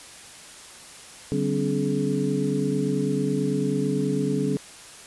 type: tone cluster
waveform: sine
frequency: 145.7 / 192 / 257.1 / 286.2 / 424.7 Hz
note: D3 / G3 / C4 / D4 / G#4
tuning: -13 / -36 / -30 / -45 / +39 cents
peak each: -28 dBFS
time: 1.32-4.57 s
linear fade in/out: 0 ms
effects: white hiss -44 dBFS RMS until 5.06 s + resampled to 24000 Hz